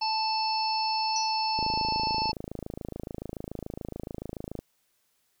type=harmonic tone; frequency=880 Hz; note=A5; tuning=in tune; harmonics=1 / 3 / 5 / 6; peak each=-27 / -38 / -33 / -33 dBFS; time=0.01-2.32 s; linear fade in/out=10 ms
type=tone with exponential decay; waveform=sine; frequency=5840 Hz; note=F#8; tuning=24 cents flat; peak=-27 dBFS; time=1.16-1.38 s; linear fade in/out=1 ms; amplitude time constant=47 ms
type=click train; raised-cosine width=2 ms; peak=-22 dBFS; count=82; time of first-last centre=1.59-4.59 s; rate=27 Hz
effects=white hiss -72 dBFS RMS until 5.4 s